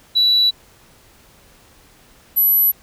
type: tone pair in turn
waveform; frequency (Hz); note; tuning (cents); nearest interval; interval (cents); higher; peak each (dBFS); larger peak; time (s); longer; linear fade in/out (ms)
sine; 3939 / 11804; B7 / F#9; -5 / -5; octave + perfect fifth; 1900; second; -10; neither; 0.15-0.51 / 2.36-2.72; neither; 20
effects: tanh soft clip ceiling -8 dBFS + pink hiss -50 dBFS RMS until 2.82 s